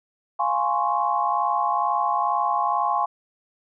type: chord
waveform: sine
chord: Db major seventh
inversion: first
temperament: equal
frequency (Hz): 698.5 / 830.6 / 1046.5 / 1108.7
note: F5 / Ab5 / C6 / Db6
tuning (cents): 0 / 0 / 0 / 0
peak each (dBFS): -27 / -24 / -25 / -26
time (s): 0.39-3.06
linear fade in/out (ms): 10
effects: none